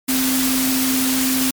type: tone in noise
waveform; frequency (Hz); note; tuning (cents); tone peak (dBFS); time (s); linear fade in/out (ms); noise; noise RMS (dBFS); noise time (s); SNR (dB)
sine; 261.1; C4; -3; -18; 0.08-1.51; 10; white; -21; 0.08-1.51; 0
effects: MP3 96 kbps

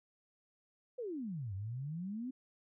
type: exponential two-way sweep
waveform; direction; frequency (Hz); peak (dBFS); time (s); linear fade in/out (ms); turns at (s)
sine; down then up; 523.3 to 92.5 to 266.6; -38; 0.98-2.31; 10; 1.54
effects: none

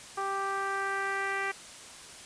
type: tone with low-pass filter sweep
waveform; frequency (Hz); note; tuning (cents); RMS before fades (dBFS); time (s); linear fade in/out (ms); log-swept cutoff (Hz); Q
10% pulse; 392; G4; 0; -32; 0.17-1.52; 10; 1100 to 2200; 2.3
effects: white hiss -47 dBFS RMS until 2.25 s + resampled to 22050 Hz

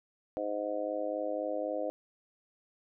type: harmonic tone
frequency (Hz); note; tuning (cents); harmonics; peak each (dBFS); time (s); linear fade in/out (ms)
103.83; G#2; 0; 3 / 4 / 5 / 6 / 7; -39 / -45 / -35 / -36 / -42; 0.37-1.9; 0
effects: none

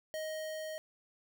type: tone with level ramp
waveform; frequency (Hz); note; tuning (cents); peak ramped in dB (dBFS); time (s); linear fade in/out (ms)
square; 626; D#5; +10; -37 to -40; 0.14-0.78; 0
effects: none

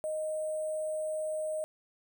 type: tone with sample-and-hold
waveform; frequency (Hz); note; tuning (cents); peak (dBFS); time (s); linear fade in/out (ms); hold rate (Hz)
sine; 622.3; D#5; 0; -31; 0.04-1.64; 0; 8820
effects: none

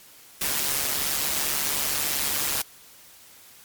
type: noise with amplitude modulation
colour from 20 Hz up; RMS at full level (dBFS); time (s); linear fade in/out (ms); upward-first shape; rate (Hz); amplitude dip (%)
white; -23; 0.41-2.62; 5; sine; 143; 60
effects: white hiss -50 dBFS RMS until 3.64 s + MP3 96 kbps

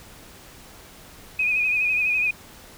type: tone with vibrato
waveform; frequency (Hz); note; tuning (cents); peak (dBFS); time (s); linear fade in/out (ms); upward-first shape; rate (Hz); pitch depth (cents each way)
sine; 2489; D#7; 0; -19; 1.39-2.31; 5; sine; 12; 47
effects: pink hiss -46 dBFS RMS until 2.77 s

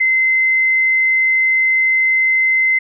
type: tone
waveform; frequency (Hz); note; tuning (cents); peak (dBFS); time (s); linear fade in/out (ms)
sine; 2063; C7; -25; -11; 0-2.79; 10
effects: none

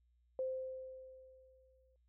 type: tone with exponential decay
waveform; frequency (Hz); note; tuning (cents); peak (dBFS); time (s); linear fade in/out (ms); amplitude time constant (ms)
sine; 520; C5; -11; -34; 0.39-1.96; 1; 340
effects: added 60 Hz sine -70 dBFS peak until 2.08 s

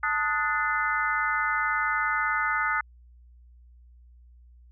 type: harmonic tone with a mistuned harmonic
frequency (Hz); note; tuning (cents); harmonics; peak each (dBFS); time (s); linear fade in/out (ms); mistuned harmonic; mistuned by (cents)
293.7; D4; 0; 3 / 4 / 5 / 6 / 7; -32 / -28 / -28 / -32 / -32; 0.03-2.81; 5; 4; +110
effects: added 60 Hz sine -50 dBFS peak until 4.71 s

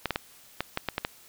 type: clicks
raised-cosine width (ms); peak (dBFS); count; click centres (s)
0.3; -11; 8; 0.057 / 0.107 / 0.159 / 0.606 / 0.774 / 0.887 / 0.981 / 1.049
effects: white hiss -54 dBFS RMS until 1.28 s

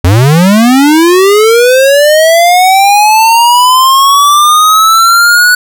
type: linear sweep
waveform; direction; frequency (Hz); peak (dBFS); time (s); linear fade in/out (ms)
square; up; 82.41 to 1480; -3; 0.04-5.55; 5
effects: none

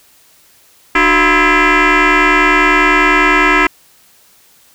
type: tone with frequency modulation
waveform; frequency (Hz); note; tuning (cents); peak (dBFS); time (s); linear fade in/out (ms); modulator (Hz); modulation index
sine; 370; F#4; 0; -5; 0.95-3.67; 5; 335; 6.6
effects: tanh soft clip ceiling -5 dBFS + white hiss -48 dBFS RMS until 4.74 s

